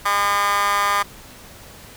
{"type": "tone with high-pass filter", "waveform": "15% pulse", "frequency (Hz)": 202.6, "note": "G#3", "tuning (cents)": -43, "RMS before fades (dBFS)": -19, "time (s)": [0.05, 1.03], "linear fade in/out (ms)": 10, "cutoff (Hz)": 1200, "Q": 9.9, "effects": ["pink hiss -42 dBFS RMS until 1.96 s"]}